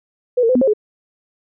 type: tone with pitch steps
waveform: sine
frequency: 495.8 / 456 / 510 / 247.8 / 534 / 423.8 Hz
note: B4 / A#4 / C5 / B3 / C5 / G#4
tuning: +7 / -38 / -44 / +6 / +35 / +35 cents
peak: -11 dBFS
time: 0.37-0.736 s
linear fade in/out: 10 ms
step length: 61 ms
effects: none